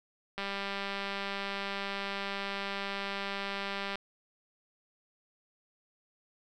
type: click train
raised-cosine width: 0.3 ms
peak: -20 dBFS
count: 709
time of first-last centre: 0.38-3.956 s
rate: 198 Hz
effects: none